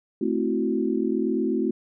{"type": "chord", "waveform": "sine", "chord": "F# half-diminished seventh", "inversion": "first", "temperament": "equal", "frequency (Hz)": [220, 261.6, 329.6, 370], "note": ["A3", "C4", "E4", "F#4"], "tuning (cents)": [0, 0, 0, 0], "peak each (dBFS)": -27, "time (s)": [0.21, 1.71], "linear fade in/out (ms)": 5, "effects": []}